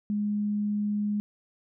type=tone; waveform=sine; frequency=207.6 Hz; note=G#3; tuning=in tune; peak=-25 dBFS; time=0.1-1.2 s; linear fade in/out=0 ms; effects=none